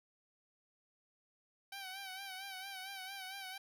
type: tone with vibrato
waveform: 10% pulse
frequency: 769 Hz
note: G5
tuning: 33 cents flat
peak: -36 dBFS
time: 1.72-3.58 s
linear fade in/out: 5 ms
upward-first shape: sine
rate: 4.4 Hz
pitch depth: 59 cents each way
effects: none